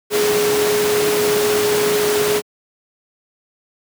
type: tone in noise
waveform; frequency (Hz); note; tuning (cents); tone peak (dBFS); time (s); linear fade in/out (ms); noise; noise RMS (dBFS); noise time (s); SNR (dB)
sine; 418.7; G#4; +14; -15; 0.1-2.42; 50; pink; -20; 0.1-2.42; +2
effects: high-pass 200 Hz 12 dB/octave